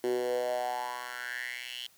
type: tone with high-pass filter sweep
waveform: 10% pulse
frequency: 123.47 Hz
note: B2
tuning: in tune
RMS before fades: -34 dBFS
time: 0.04-1.87 s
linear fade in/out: 0 ms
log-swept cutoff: 340 to 3200 Hz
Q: 5.7
effects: white hiss -62 dBFS RMS until 1.97 s